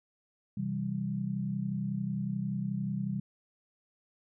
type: chord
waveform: sine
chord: C major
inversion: none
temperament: equal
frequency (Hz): 130.81 / 164.81 / 196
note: C3 / E3 / G3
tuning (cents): 0 / 0 / 0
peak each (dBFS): -36 / -37 / -33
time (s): 0.57-3.2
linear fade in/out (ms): 5
effects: none